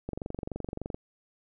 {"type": "click train", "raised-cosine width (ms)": 2, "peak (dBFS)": -21, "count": 21, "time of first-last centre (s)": [0.09, 0.945], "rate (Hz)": 23.4, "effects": []}